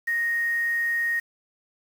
sine tone with quantisation, 1864.7 Hz, A#6, in tune, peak -22 dBFS, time 0.07-1.2 s, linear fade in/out 10 ms, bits 7, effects none

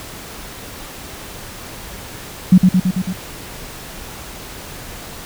sine tone with echo, 184.3 Hz, F#3, 7 cents flat, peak -3 dBFS, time 2.52-2.58 s, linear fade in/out 5 ms, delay 110 ms, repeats 5, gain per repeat -3 dB, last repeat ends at 3.13 s, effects pink hiss -33 dBFS RMS until 5.25 s

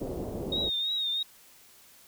white low-pass noise, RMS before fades -35 dBFS, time 0-0.7 s, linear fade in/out 20 ms, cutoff 540 Hz, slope 24 dB/octave
sine tone with vibrato, 3729 Hz, A#7, in tune, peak -27 dBFS, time 0.52-1.23 s, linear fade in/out 5 ms, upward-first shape triangle, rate 3 Hz, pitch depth 71 cents each way
effects white hiss -56 dBFS RMS until 2.07 s

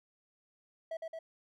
triangle tone with echo, 651 Hz, E5, 22 cents flat, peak -34 dBFS, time 0.91-0.97 s, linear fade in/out 5 ms, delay 110 ms, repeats 2, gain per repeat -2 dB, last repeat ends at 1.19 s, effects none

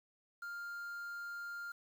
triangle tone with quantisation, 1400 Hz, F6, 4 cents sharp, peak -40 dBFS, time 0.42-1.72 s, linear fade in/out 5 ms, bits 10, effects none

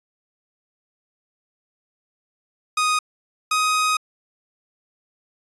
sawtooth tone pair in turn, 1244.5 / 1254.6 Hz, D#6 / D#6, 0 / +14 cents, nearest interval unison, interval 14 cents, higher second, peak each -14 dBFS, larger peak neither, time 2.77-2.99 / 3.51-3.97 s, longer second, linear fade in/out 5 ms, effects resampled to 24000 Hz

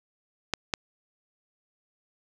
clicks, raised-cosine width 0.2 ms, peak -8 dBFS, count 2, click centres 0.537 / 0.738 s, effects none

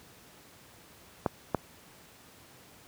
clicks, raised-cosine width 1 ms, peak -11 dBFS, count 2, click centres 1.262 / 1.547 s, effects pink hiss -55 dBFS RMS until 2.87 s + high-pass 80 Hz 12 dB/octave

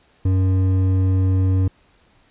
sine tone with hard clipping, 94 Hz, F#2, 28 cents sharp, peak -16 dBFS, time 0.25-1.68 s, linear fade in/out 5 ms, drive 8 dB, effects pink hiss -57 dBFS RMS until 2.3 s + resampled to 8000 Hz

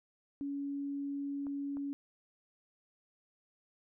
sine tone, 281.4 Hz, C#4, 26 cents sharp, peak -35 dBFS, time 0.41-1.93 s, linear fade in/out 0 ms
clicks, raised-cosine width 1 ms, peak -38 dBFS, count 2, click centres 1.468 / 1.77 s
effects none

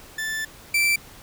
40% pulse tone pair in turn, 1760 / 2338 Hz, A6 / D7, 0 / -8 cents, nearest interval perfect fourth, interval 492 cents, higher second, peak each -25 / -17 dBFS, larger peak second, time 0.18-0.45 / 0.74-0.96 s, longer first, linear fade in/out 5 ms, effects pink hiss -46 dBFS RMS until 1.22 s

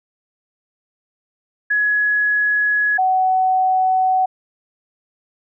sine tone pair in turn, 1683 / 749.7 Hz, G#6 / F#5, +23 / +23 cents, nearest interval octave + major second, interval 1400 cents, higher first, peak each -14 / -13 dBFS, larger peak second, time 1.7-2.98 / 2.98-4.26 s, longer neither, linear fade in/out 10 ms, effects none

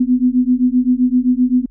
sine beating tone pair, 246.9 / 254.6 Hz, B3 / C4, 0 / -47 cents, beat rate 7.7 Hz, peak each -14 dBFS, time 0-1.66 s, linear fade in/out 10 ms, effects added 41 Hz sine -41 dBFS peak until 1.7 s

